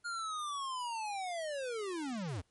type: linear sweep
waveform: square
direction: down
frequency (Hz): 1426 to 77.78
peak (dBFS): -37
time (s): 0.04-2.42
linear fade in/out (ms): 20
effects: pink hiss -75 dBFS RMS until 2.5 s + MP3 48 kbps